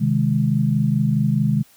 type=chord; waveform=sine; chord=Ab major; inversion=first; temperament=equal; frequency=130.81 / 155.56 / 207.7 Hz; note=C3 / Eb3 / Ab3; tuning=0 / 0 / 0 cents; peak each=-20 dBFS; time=0-1.63 s; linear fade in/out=20 ms; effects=white hiss -53 dBFS RMS until 1.76 s